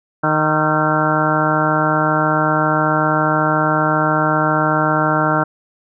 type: harmonic tone with a mistuned harmonic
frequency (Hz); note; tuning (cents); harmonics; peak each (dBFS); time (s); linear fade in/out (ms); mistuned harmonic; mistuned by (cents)
154.6; D#3; -11; 1 / 2 / 3 / 4 / 5 / 6 / 7 / 8 / 9 / 10; -21 / -21 / -27 / -21 / -23 / -23 / -25 / -29 / -19 / -24; 0.23-5.44; 10; 9; -34
effects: none